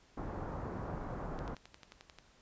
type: low-pass noise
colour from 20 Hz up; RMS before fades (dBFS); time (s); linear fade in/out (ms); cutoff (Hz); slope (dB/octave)
pink; -41; 0.17-1.55; 5; 1300; 24
type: click train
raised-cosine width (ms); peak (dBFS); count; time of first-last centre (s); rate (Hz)
0.2; -33; 10; 1.39-2.186; 11.3
effects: pink hiss -65 dBFS RMS until 2.41 s + resampled to 16000 Hz